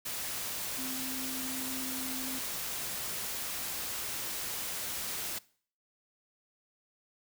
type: tone in noise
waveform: sine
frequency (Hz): 260.2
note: C4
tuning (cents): -9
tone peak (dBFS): -40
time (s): 0.78-2.39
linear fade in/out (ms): 10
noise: white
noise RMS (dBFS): -37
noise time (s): 0.05-5.39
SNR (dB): -6
effects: noise-tail reverb RT60 0.5 s tail -21 dB re dry